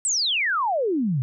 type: exponential sweep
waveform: sine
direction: down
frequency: 8400 to 120 Hz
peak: -20 dBFS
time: 0.05-1.22 s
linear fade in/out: 0 ms
effects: none